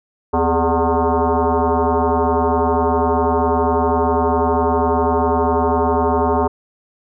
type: tone with frequency modulation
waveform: sine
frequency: 242.9 Hz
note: B3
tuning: 29 cents flat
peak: -13 dBFS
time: 0.33-6.48 s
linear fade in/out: 10 ms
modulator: 166 Hz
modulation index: 5.1
effects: none